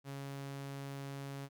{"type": "tone", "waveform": "sawtooth", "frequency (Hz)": 138.59, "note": "C#3", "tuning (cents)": 0, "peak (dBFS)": -38, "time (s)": [0.04, 1.49], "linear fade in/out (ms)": 50, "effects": []}